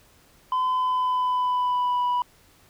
sine tone with pitch glide, 1018 to 982.8 Hz, C6 to B5, -48 to -9 cents, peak -18 dBFS, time 0.52-2.22 s, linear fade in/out 2 ms, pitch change -61 cents, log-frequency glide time 0.67-2.07 s, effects tanh soft clip ceiling -20 dBFS + pink hiss -57 dBFS RMS until 2.69 s

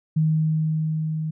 sine tone with level ramp, 157 Hz, D#3, 16 cents sharp, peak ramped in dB -16 to -24 dBFS, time 0.16-1.31 s, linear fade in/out 10 ms, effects none

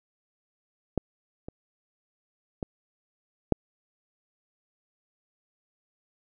clicks, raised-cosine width 2 ms, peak -11 / -24 / -17 / -6 dBFS, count 4, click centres 0.977 / 1.485 / 2.628 / 3.523 s, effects none

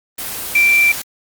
sine tone in noise, 2349 Hz, D7, in tune, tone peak -9 dBFS, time 0.55-0.92 s, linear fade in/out 5 ms, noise white, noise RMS -25 dBFS, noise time 0.18-1.02 s, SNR +13 dB, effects Opus 24 kbps

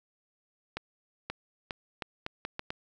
accelerating click train, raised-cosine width 0.3 ms, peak -18 dBFS, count 8, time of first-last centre 0.77-2.705 s, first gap 530 ms, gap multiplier 0.77, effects none

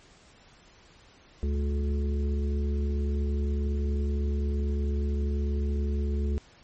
harmonic tone, 71.6 Hz, D2, 43 cents flat, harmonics 1 / 3 / 5 / 6, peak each -25 / -35 / -39 / -41 dBFS, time 1.43-6.38 s, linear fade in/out 0 ms, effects pink hiss -56 dBFS RMS until 6.63 s + MP3 32 kbps

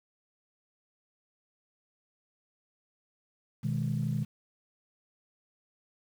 sine chord, G# minor, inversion first, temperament equal, 123.47 / 155.56 / 207.7 Hz, B2 / D#3 / G#3, 0 / 0 / 0 cents, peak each -31 / -31 / -34 dBFS, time 3.63-4.25 s, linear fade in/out 20 ms, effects tanh soft clip ceiling -20 dBFS + 9-bit

